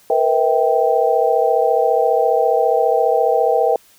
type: tone cluster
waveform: sine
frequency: 463 / 497.7 / 649 / 783 Hz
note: A#4 / B4 / E5 / G5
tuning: -12 / +13 / -27 / -2 cents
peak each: -18 dBFS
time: 0.1-3.76 s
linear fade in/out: 2 ms
effects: white hiss -51 dBFS RMS until 3.98 s